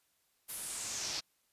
brown noise with band-pass filter sweep, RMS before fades -40 dBFS, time 0.48-1.21 s, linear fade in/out 20 ms, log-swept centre 12000 to 4800 Hz, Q 3, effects white hiss -75 dBFS RMS until 1.52 s + resampled to 32000 Hz

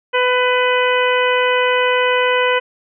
harmonic tone, 499.6 Hz, B4, 20 cents sharp, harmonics 1 / 2 / 3 / 4 / 5 / 6, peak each -16 / -19 / -21 / -22 / -23 / -24 dBFS, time 0.13-2.6 s, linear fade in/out 20 ms, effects none

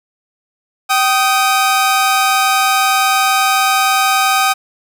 sawtooth tone pair together, 772.8 / 1244.5 Hz, G5 / D#6, -25 / 0 cents, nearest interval minor sixth, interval 825 cents, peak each -10 dBFS, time 0.89-4.54 s, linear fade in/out 20 ms, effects none

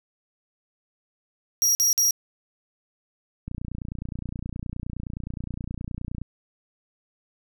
40% pulse tone bursts, 5690 Hz, F8, 31 cents sharp, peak -17 dBFS, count 3, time 1.62-2.108 s, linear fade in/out 0 ms, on 130 ms, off 49 ms
click train, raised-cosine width 5 ms, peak -20 dBFS, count 82, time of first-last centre 3.48-6.216 s, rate 29.6 Hz
effects none

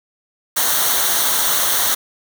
white noise with comb filter, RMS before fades -17 dBFS, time 0.56-1.95 s, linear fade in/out 10 ms, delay 0.4 ms, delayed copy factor -0.65, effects none

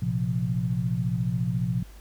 sine chord, Bb suspended second, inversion none, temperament equal, 116.54 / 130.81 / 174.61 Hz, Bb2 / C3 / F3, 0 / 0 / 0 cents, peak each -28 dBFS, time 0.02-1.83 s, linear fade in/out 5 ms, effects added 50 Hz sine -43 dBFS peak until 2 s + pink hiss -54 dBFS RMS until 2 s

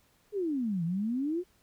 sine exponential two-way sweep, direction down then up, 432.1 to 161.6 to 373.3 Hz, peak -28 dBFS, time 0.32-1.44 s, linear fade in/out 50 ms, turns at 0.84 s, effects pink hiss -67 dBFS RMS until 1.62 s

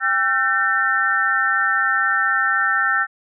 sine tone cluster, 794 / 1349 / 1542 / 1806 Hz, G5 / E6 / G6 / A6, +22 / +40 / -29 / +45 cents, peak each -28 / -20 / -21 / -20 dBFS, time 0-3.07 s, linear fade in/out 50 ms, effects none

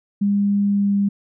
sine tone with pitch glide, 201.9 to 200.5 Hz, G#3 to G3, -49 to +39 cents, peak -15 dBFS, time 0.21-1.09 s, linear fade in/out 10 ms, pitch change -12 cents, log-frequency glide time 0.69-0.94 s, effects none

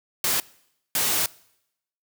white noise bursts at uneven times, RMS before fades -23 dBFS, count 2, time 0.24-0.4 / 0.95-1.26 s, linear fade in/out 2 ms, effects noise-tail reverb RT60 0.8 s tail -23 dB re dry + high-pass 80 Hz 12 dB/octave

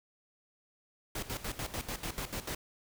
pink noise with tremolo, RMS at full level -37 dBFS, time 1.15-2.55 s, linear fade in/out 5 ms, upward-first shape square, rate 6.8 Hz, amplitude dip 75%, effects none

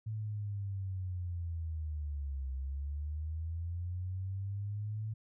sine linear two-way sweep, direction down then up, 110 to 65.41 to 110 Hz, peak -35 dBFS, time 0.06-5.14 s, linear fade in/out 10 ms, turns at 2.52 s, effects none

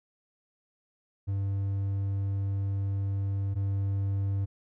triangle tone pair in turn, 98.5 / 98.5 Hz, G2 / G2, +9 / +9 cents, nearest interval unison, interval 0 cents, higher neither, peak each -25 / -24 dBFS, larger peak second, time 1.27-3.55 / 3.55-4.46 s, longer first, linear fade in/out 20 ms, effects none

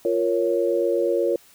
sine chord, Bb minor, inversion second, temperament equal, 349.2 / 466.2 / 554.4 Hz, F4 / Bb4 / Db5, 0 / 0 / 0 cents, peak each -23 dBFS, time 0.05-1.36 s, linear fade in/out 2 ms, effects white hiss -53 dBFS RMS until 1.54 s

